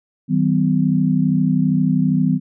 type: tone cluster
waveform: sine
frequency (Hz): 158 / 190.6 / 253.1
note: D#3 / G3 / B3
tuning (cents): +27 / -48 / +43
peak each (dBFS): -18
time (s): 0.28-2.4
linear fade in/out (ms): 50
effects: none